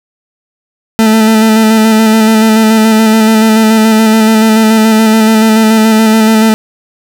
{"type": "tone with vibrato", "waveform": "40% pulse", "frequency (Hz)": 220, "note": "A3", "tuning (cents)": 0, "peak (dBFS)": -3, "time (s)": [0.99, 6.54], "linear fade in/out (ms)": 0, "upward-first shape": "square", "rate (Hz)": 7, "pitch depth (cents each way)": 19, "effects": []}